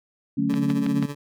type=chord; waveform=sine; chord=D major seventh; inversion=none; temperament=equal; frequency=146.83 / 185 / 220 / 277.2 Hz; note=D3 / F#3 / A3 / C#4; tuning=0 / 0 / 0 / 0 cents; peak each=-29 / -29 / -25 / -23 dBFS; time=0.37-1.06 s; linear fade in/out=10 ms
type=tone with tremolo; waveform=20% pulse; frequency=143.9 Hz; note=D3; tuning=35 cents flat; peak=-24 dBFS; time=0.49-1.15 s; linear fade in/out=10 ms; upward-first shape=sine; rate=15 Hz; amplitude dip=65%
type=click train; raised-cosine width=0.3 ms; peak=-16 dBFS; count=4; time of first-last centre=0.54-1.026 s; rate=6.17 Hz
effects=none